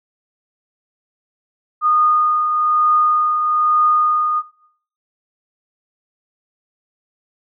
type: tone with tremolo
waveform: sine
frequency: 1228 Hz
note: D#6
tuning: 23 cents flat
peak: -10 dBFS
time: 1.81-4.43 s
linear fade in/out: 50 ms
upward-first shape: triangle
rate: 1.1 Hz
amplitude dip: 45%
effects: noise-tail reverb RT60 0.6 s tail -17 dB re dry